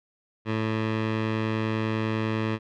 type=tone with low-pass filter; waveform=15% pulse; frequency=110 Hz; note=A2; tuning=in tune; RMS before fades=-27 dBFS; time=0.45-2.59 s; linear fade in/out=50 ms; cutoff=2800 Hz; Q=1.3; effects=none